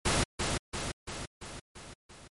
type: noise with echo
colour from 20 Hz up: pink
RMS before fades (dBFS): -27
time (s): 0.05-0.24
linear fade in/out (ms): 10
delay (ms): 340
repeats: 6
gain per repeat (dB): -4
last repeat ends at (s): 2.28
effects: MP3 48 kbps